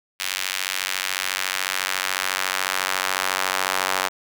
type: tone with high-pass filter sweep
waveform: square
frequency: 47 Hz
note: F#1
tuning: 28 cents sharp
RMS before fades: -25 dBFS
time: 0.19-4.09 s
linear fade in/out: 20 ms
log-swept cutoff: 2400 to 970 Hz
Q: 1
effects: none